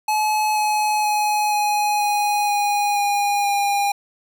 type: tone with pitch steps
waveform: square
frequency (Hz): 855 / 848.1 / 841.3 / 834.5 / 827.8 / 821.1 / 814.5 / 807.9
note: A5 / G#5 / G#5 / G#5 / G#5 / G#5 / G#5 / G#5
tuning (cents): -50 / +36 / +22 / +8 / -6 / -20 / -34 / -48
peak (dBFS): -18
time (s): 0.08-3.92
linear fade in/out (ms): 5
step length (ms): 480
effects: none